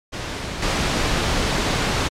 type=noise with level steps; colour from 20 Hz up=pink; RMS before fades=-28 / -20 dBFS; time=0.12-2.09 s; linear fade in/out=20 ms; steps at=0.62 s; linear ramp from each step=5 ms; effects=low-pass 6000 Hz 12 dB/octave + MP3 96 kbps